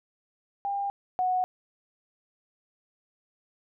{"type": "tone pair in turn", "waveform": "sine", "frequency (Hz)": [800, 736.4], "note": ["G5", "F#5"], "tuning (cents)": [35, -8], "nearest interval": "minor second", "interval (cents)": 143, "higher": "first", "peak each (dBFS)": [-27, -23], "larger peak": "second", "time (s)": [[0.65, 0.9], [1.19, 1.44]], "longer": "neither", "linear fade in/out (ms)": 0, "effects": []}